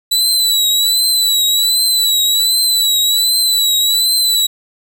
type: tone with vibrato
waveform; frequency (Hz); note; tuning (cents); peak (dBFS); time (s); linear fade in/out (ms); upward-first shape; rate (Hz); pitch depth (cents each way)
sawtooth; 3955; B7; +2; -8; 0.11-4.47; 10; triangle; 1.3; 68
effects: 8-bit